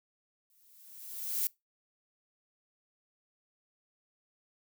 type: noise with exponential growth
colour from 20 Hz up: violet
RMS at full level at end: -29 dBFS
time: 0.5-1.47 s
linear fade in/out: 1 ms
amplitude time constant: 210 ms
effects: noise-tail reverb RT60 0.2 s tail -23 dB re dry